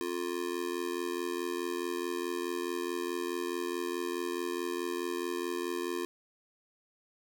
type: tone with amplitude modulation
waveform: square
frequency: 351.9 Hz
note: F4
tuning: 13 cents sharp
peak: -29 dBFS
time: 0.01-6.05 s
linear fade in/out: 0 ms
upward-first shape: sine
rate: 84.7 Hz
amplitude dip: 95%
effects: none